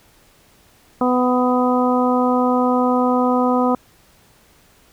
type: harmonic tone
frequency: 250 Hz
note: B3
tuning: 21 cents sharp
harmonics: 1 / 2 / 3 / 4 / 5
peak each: -17 / -20 / -22 / -23 / -24 dBFS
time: 1.01-3.75 s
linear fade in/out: 2 ms
effects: pink hiss -53 dBFS RMS until 4.92 s